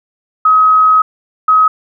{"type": "tone pair in turn", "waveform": "sine", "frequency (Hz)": [1270, 1270], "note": ["D#6", "D#6"], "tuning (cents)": [35, 35], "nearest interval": "unison", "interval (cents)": 0, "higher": "neither", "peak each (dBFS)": -5, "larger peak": "neither", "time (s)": [[0.45, 1.02], [1.48, 1.68]], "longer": "first", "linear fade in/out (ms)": 5, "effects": []}